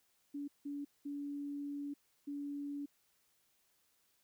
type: tone bursts at uneven times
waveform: sine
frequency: 286 Hz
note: D4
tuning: 46 cents flat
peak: -39 dBFS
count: 4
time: 0.34-0.48 / 0.65-0.85 / 1.05-1.94 / 2.27-2.86 s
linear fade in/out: 10 ms
effects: white hiss -75 dBFS RMS until 4.23 s